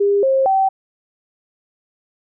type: tone with pitch steps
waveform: sine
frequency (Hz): 403.1 / 534 / 771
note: G4 / C5 / G5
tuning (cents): +48 / +35 / -29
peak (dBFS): -12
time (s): 0-0.69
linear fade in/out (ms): 10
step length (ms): 230
effects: none